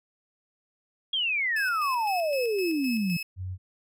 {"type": "exponential sweep", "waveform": "sine", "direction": "down", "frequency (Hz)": [3322, 164.6], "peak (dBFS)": -24, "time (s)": [1.13, 3.17], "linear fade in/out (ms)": 5}
{"type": "tone with tremolo", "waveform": "30% pulse", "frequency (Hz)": 2589, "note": "E7", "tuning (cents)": -32, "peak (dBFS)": -29, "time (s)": [1.56, 3.23], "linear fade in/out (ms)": 5, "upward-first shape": "square", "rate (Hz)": 3.9, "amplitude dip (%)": 50}
{"type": "tone", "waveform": "sine", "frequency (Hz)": 92.5, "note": "F#2", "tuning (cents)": 0, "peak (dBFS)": -31, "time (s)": [3.36, 3.58], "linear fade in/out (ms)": 50}
{"effects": []}